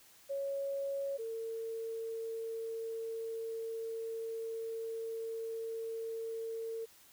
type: tone pair in turn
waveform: sine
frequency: 554 / 452.5 Hz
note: C#5 / A4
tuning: -1 / +48 cents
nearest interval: major third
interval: 351 cents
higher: first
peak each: -34 / -37 dBFS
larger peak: first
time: 0.29-1.18 / 1.18-6.86 s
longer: second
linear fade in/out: 20 ms
effects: white hiss -61 dBFS RMS until 7.12 s